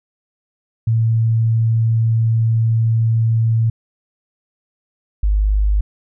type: tone pair in turn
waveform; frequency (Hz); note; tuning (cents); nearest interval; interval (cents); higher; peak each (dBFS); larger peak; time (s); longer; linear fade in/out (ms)
sine; 113.3 / 51.07; A#2 / G#1; -49 / -28; octave + major second; 1379; first; -12; neither; 0.87-3.7 / 5.23-5.81; first; 5
effects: none